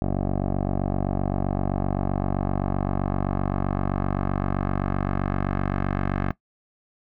10% pulse tone with low-pass filter sweep, 47.73 Hz, G1, 45 cents flat, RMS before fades -25 dBFS, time 0.02-6.31 s, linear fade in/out 0 ms, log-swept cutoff 620 to 1600 Hz, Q 1.6, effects noise-tail reverb RT60 0.1 s tail -19 dB re dry

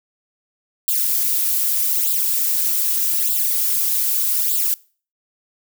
violet noise with flanger, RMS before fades -19 dBFS, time 0.88-4.74 s, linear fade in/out 0 ms, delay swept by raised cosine 0.24 to 5.34 ms, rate 0.82 Hz, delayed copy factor +0.95, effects noise-tail reverb RT60 0.4 s tail -23 dB re dry

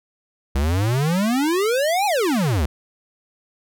square exponential two-way sweep, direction up then down, 64.7 to 854 to 64.7 Hz, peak -18 dBFS, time 0.55-2.66 s, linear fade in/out 5 ms, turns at 2.06 s, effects none

